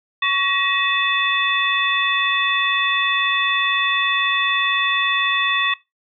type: tone cluster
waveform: sine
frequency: 1117 / 1905 / 2585 / 3502 Hz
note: C#6 / A#6 / E7 / A7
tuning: +13 / +37 / -34 / -9 cents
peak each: -22 dBFS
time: 0.22-5.74 s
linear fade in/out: 5 ms
effects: noise-tail reverb RT60 0.2 s tail -19 dB re dry